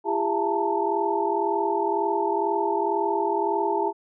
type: tone cluster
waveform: sine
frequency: 340.8 / 403.4 / 674 / 873 / 915 Hz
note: F4 / G4 / E5 / A5 / A#5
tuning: -42 / +50 / +38 / -14 / -32 cents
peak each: -29 / -26 / -32 / -26 / -29 dBFS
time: 0.04-3.93 s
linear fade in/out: 50 ms
effects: none